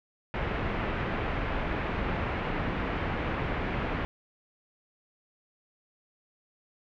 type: low-pass noise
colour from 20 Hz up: pink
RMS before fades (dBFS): -31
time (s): 0.34-4.05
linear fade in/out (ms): 0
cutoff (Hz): 2500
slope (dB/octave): 24
effects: none